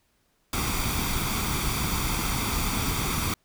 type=noise with comb filter; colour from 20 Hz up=pink; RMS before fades=-27 dBFS; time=0.53-3.34 s; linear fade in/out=2 ms; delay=0.86 ms; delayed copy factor=+0.6; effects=pink hiss -69 dBFS RMS until 3.44 s